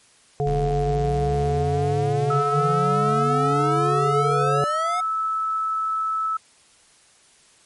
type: harmonic tone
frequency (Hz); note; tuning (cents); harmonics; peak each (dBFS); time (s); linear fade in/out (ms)
143.1; D3; -45; 1 / 3 / 5; -23 / -23 / -26; 0.4-4.64; 0
type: exponential sweep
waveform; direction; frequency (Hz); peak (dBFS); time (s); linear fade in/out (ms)
square; up; 39.01 to 734; -27; 0.46-5.01; 10
type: tone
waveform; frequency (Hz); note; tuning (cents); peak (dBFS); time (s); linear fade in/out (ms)
sine; 1306; E6; -17; -21; 2.3-6.37; 5
type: clicks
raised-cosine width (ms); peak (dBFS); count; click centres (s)
1; -27; 2; 2.704 / 2.712
effects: white hiss -55 dBFS RMS until 7.65 s + MP3 48 kbps